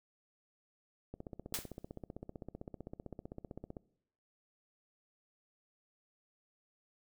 click train, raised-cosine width 2 ms, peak -31 dBFS, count 42, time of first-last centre 1.14-3.768 s, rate 15.6 Hz
white noise with exponential decay, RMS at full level -34 dBFS, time 1.54-1.72 s, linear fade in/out 0 ms, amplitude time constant 38 ms
effects noise-tail reverb RT60 0.8 s tail -23 dB re dry

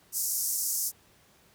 white band-pass noise, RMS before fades -30 dBFS, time 0.12-0.92 s, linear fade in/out 50 ms, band 5300 to 15000 Hz, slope 48 dB/octave, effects pink hiss -61 dBFS RMS until 1.54 s + high-pass 60 Hz 12 dB/octave

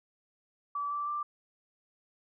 sine tone with pitch steps, 1153 / 1166.4 / 1180 Hz, D6 / D6 / D6, -32 / -12 / +8 cents, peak -31 dBFS, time 0.75-1.23 s, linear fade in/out 5 ms, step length 160 ms, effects none

